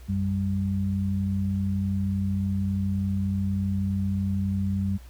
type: tone pair together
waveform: sine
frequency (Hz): 92.61 / 196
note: F#2 / G3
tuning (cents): +2 / 0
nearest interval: octave + minor second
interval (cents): 1298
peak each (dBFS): -26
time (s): 0.08-4.98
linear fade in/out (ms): 20
effects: added 60 Hz sine -42 dBFS peak until 5.09 s + pink hiss -55 dBFS RMS until 5.09 s